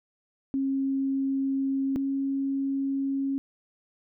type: tone pair in turn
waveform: sine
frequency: 270.7 / 273.2 Hz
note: C#4 / C#4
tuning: -41 / -25 cents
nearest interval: unison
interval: 16 cents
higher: second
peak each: -24 / -25 dBFS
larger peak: first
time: 0.54-1.96 / 1.96-3.38 s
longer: neither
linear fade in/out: 0 ms
effects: none